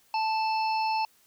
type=harmonic tone with a mistuned harmonic; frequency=880 Hz; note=A5; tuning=in tune; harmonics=1 / 3 / 5 / 6; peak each=-25 / -35 / -39 / -41 dBFS; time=0.14-1.05 s; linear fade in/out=2 ms; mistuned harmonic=5; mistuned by=-25 cents; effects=white hiss -63 dBFS RMS until 1.26 s